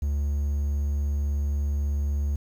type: tone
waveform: triangle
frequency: 71.8 Hz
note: D2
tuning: 39 cents flat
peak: -21 dBFS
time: 0.02-2.36 s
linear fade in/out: 5 ms
effects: 9-bit